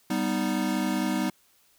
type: chord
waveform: square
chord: G augmented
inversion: none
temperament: equal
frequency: 196 / 246.9 / 311.1 Hz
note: G3 / B3 / D#4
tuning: 0 / 0 / 0 cents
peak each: -30 dBFS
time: 0.1-1.3 s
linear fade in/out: 5 ms
effects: white hiss -63 dBFS RMS until 1.78 s